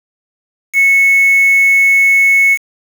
sine tone with quantisation, 2200 Hz, C#7, 14 cents flat, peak -6 dBFS, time 0.73-2.58 s, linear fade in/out 50 ms, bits 4, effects none

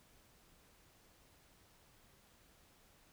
silence, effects pink hiss -67 dBFS RMS until 3.12 s

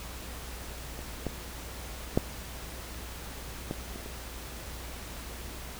clicks, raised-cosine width 2 ms, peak -28 / -17 / -9 / -18 / -27 / -27 dBFS, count 6, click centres 0.991 / 1.267 / 2.175 / 3.711 / 3.959 / 4.061 s, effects added 60 Hz sine -43 dBFS peak until 5.79 s + pink hiss -43 dBFS RMS until 5.79 s

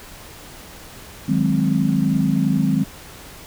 sine chord, Ab dominant seventh, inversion second, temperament equal, 155.56 / 185 / 207.7 / 261.6 Hz, Eb3 / Gb3 / Ab3 / C4, 0 / 0 / 0 / 0 cents, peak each -21 dBFS, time 1.28-2.84 s, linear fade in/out 10 ms, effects pink hiss -40 dBFS RMS until 3.46 s

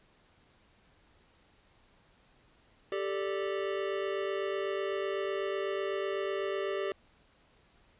square chord, G suspended second, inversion none, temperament equal, 392 / 440 / 587.3 Hz, G4 / A4 / D5, 0 / 0 / 0 cents, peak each -34 / -39 / -38 dBFS, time 2.92-6.92 s, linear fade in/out 2 ms, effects pink hiss -65 dBFS RMS until 7.99 s + resampled to 8000 Hz

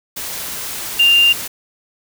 sine tone in noise, 2794 Hz, F7, in tune, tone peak -8 dBFS, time 0.99-1.33 s, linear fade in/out 10 ms, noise white, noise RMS -26 dBFS, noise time 0.16-1.48 s, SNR +15 dB, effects none

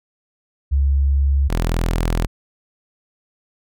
sine / sawtooth tone pair in turn, 69.3 / 41.61 Hz, C#2 / E1, 0 / +17 cents, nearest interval major sixth, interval 883 cents, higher first, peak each -13 / -13 dBFS, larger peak neither, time 0.71-1.49 / 1.49-2.27 s, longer neither, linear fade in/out 20 ms, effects none

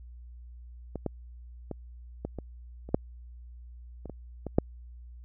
clicks, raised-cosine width 2 ms, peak -21 / -16 / -21 / -19 / -23 / -29 / -9 / -27 / -25 / -21 / -7 dBFS, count 11, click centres 0.957 / 1.063 / 1.713 / 2.25 / 2.387 / 2.89 / 2.945 / 4.057 / 4.097 / 4.467 / 4.585 s, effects added 60 Hz sine -44 dBFS peak until 5.24 s

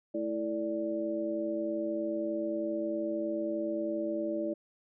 harmonic tone with a mistuned harmonic, 109.6 Hz, A2, 6 cents flat, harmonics 2 / 3 / 4 / 5, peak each -40 / -33 / -44 / -34 dBFS, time 0.14-4.54 s, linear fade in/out 10 ms, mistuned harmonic 5, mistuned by +110 cents, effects none

